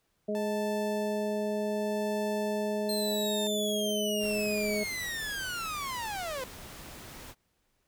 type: harmonic tone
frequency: 209.5 Hz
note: G#3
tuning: 15 cents sharp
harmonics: 1 / 2 / 3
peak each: -33 / -33 / -33 dBFS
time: 0.28-4.84 s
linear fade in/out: 10 ms
type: tone with tremolo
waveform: sawtooth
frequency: 880 Hz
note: A5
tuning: in tune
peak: -34 dBFS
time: 0.35-3.47 s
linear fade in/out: 0 ms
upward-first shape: sine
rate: 0.65 Hz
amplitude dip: 45%
type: linear sweep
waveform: sawtooth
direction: down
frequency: 4186 to 492.1 Hz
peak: -30 dBFS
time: 2.89-6.44 s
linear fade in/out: 2 ms
type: noise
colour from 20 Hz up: pink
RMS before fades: -46 dBFS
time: 4.19-7.35 s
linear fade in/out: 50 ms
effects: pink hiss -75 dBFS RMS until 7.87 s